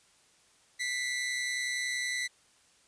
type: tone pair together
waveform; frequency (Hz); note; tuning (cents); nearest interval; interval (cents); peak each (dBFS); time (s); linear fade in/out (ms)
sawtooth; 1979.3 / 2110; B6 / C7; +3 / +14; minor second; 111; -28 / -35; 0.79-2.28; 20
effects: white hiss -64 dBFS RMS until 2.87 s + resampled to 22050 Hz